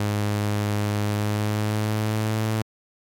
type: tone with pitch glide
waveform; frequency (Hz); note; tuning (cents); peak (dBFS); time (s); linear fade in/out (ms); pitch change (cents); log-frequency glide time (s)
sawtooth; 103.83 to 109.69; G#2 to A2; 0 to -5; -18; 0-2.62; 5; +95; 1.04-2.49
effects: AAC 64 kbps